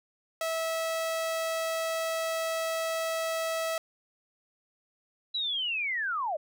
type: tone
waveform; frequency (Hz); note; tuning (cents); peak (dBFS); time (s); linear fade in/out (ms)
sawtooth; 651; E5; -22; -25; 0.41-3.78; 2
type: linear sweep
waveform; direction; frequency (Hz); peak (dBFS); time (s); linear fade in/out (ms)
sine; down; 3976 to 567; -28; 5.34-6.37; 10
effects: none